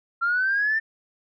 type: linear sweep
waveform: sine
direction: up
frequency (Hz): 1362 to 1803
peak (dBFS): -19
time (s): 0.21-0.8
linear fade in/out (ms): 20
effects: tanh soft clip ceiling -15 dBFS